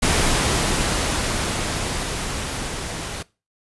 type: noise with level ramp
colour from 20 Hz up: pink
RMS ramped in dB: -18 to -30 dBFS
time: 0.02-3.23 s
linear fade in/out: 10 ms
effects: noise-tail reverb RT60 0.3 s tail -22 dB re dry + resampled to 24000 Hz